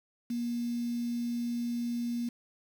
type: tone with quantisation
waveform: sine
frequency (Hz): 237.9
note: A#3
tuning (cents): +35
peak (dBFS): -30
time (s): 0.3-2.29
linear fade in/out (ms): 5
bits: 8
effects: none